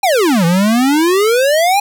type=exponential two-way sweep; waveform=square; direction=down then up; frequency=830.6 to 163.5 to 830.6 Hz; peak=-10 dBFS; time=0.03-1.8 s; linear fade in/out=5 ms; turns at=0.45 s; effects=none